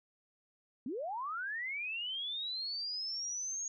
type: linear sweep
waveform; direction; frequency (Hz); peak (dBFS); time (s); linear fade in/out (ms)
sine; up; 220 to 6645; -36; 0.86-3.68; 2
effects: none